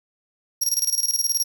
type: tone with tremolo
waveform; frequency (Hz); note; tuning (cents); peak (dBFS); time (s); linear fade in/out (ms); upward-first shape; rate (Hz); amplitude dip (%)
25% pulse; 5620; F8; +10; -13; 0.61-1.44; 10; square; 19; 75
effects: none